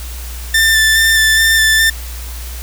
sawtooth tone with vibrato, 1777 Hz, A6, 17 cents sharp, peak -5 dBFS, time 0.54-1.9 s, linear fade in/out 5 ms, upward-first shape square, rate 2.4 Hz, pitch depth 13 cents each way, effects added 60 Hz sine -24 dBFS peak until 2.62 s + white hiss -32 dBFS RMS until 2.62 s

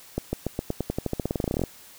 accelerating click train, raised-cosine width 2 ms, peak -12 dBFS, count 23, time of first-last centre 0.18-1.637 s, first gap 150 ms, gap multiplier 0.91, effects white hiss -49 dBFS RMS until 1.98 s

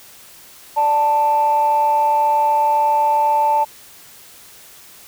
sine tone pair together, 587.3 / 883.8 Hz, D5 / A5, 0 / +7 cents, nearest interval perfect fifth, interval 707 cents, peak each -21 / -12 dBFS, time 0.76-3.65 s, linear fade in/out 20 ms, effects tanh soft clip ceiling -8 dBFS + white hiss -43 dBFS RMS until 5.07 s

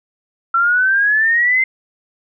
sine exponential sweep, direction up, 1347 to 2093 Hz, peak -11 dBFS, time 0.54-1.64 s, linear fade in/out 5 ms, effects none

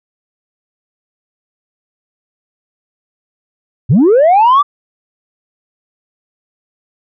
sine linear sweep, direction up, 98 to 1190 Hz, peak -3 dBFS, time 3.89-4.63 s, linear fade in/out 20 ms, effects tanh soft clip ceiling -3 dBFS

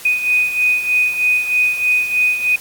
sine beating tone pair, 2489 / 2492.2 Hz, D#7 / D#7, 0 / +2 cents, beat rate 3.2 Hz, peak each -14 / -20 dBFS, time 0.05-2.56 s, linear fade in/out 5 ms, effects white hiss -35 dBFS RMS until 2.6 s + AAC 64 kbps

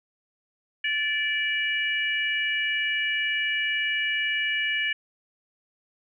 harmonic tone, 582 Hz, D5, 16 cents flat, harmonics 3 / 4 / 5, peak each -27 / -28 / -29 dBFS, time 0.84-4.93 s, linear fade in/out 5 ms, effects none

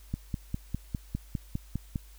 click train, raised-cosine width 5 ms, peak -18 dBFS, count 10, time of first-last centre 0.14-1.958 s, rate 4.95 Hz, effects added 50 Hz sine -49 dBFS peak until 2.18 s + white hiss -59 dBFS RMS until 2.18 s

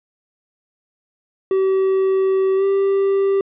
triangle tone with pitch glide, 382.8 to 392.4 Hz, G4 to G4, -41 to +2 cents, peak -12 dBFS, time 1.51-3.41 s, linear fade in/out 2 ms, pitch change +43 cents, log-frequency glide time 2.56-2.64 s, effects resampled to 8000 Hz

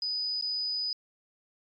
sine tone with dropouts, 4978 Hz, D#8, in tune, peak -27 dBFS, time 0.02-0.93 s, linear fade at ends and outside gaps 2 ms, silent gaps 0.412-0.423 s, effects tanh soft clip ceiling -26 dBFS + MP3 48 kbps

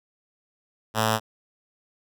5% pulse tone with notch filter, 110 Hz, A2, in tune, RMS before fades -23 dBFS, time 0.94-1.2 s, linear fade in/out 50 ms, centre 350 Hz, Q 1.6, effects none

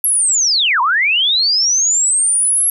sine linear two-way sweep, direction down then up, 11440 to 906 to 11320 Hz, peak -11 dBFS, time 0.04-2.7 s, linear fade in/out 2 ms, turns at 0.81 s, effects none

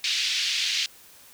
white band-pass noise, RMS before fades -26 dBFS, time 0.04-0.86 s, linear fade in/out 2 ms, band 2300 to 4900 Hz, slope 24 dB/octave, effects white hiss -51 dBFS RMS until 1.33 s

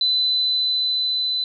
sine tone with level ramp, 4013 Hz, B7, 27 cents sharp, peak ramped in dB -16 to -20 dBFS, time 0.01-1.44 s, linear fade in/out 2 ms, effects none

